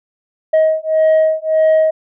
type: beating tone pair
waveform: sine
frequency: 631 / 632.7 Hz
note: D#5 / D#5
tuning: +24 / +29 cents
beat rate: 1.7 Hz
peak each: -11 dBFS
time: 0.53-1.91 s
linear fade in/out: 10 ms
effects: tanh soft clip ceiling -7 dBFS